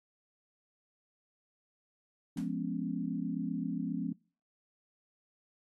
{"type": "chord", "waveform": "sine", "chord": "C# dominant seventh", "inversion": "first", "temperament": "just", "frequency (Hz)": [173.24, 207.9, 249.5, 277.2], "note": ["E#3", "G#3", "B3", "C#4"], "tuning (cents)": [-14, 2, 18, 0], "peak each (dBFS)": -38, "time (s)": [2.36, 4.13], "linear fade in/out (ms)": 10}
{"type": "noise with exponential decay", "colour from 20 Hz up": "pink", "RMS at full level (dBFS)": -48, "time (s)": [2.37, 2.55], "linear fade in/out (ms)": 2, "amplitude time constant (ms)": 39}
{"effects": ["noise-tail reverb RT60 0.4 s tail -24 dB re dry", "AAC 32 kbps"]}